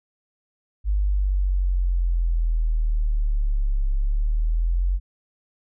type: exponential two-way sweep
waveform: sine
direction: down then up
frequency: 51 to 33.88 to 46.5 Hz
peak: -18 dBFS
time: 0.84-5 s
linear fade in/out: 50 ms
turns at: 3.91 s
effects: none